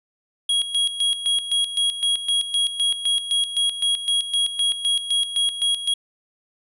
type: tone with tremolo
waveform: square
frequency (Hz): 3300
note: G#7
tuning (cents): -12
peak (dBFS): -18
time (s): 0.49-5.94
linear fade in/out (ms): 5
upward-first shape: square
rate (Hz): 3.9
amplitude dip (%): 70
effects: resampled to 32000 Hz